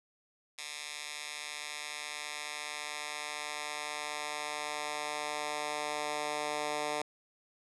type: tone with high-pass filter sweep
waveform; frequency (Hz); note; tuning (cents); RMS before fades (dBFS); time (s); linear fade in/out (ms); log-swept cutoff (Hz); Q
10% pulse; 149.2; D3; +28; -38; 0.58-7.02; 5; 2600 to 540; 0.77
effects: resampled to 24000 Hz